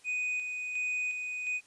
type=tone with tremolo; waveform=triangle; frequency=2489 Hz; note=D#7; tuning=in tune; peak=-28 dBFS; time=0.04-1.61 s; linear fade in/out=50 ms; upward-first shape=square; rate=1.4 Hz; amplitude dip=40%; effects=white hiss -61 dBFS RMS until 1.66 s + resampled to 22050 Hz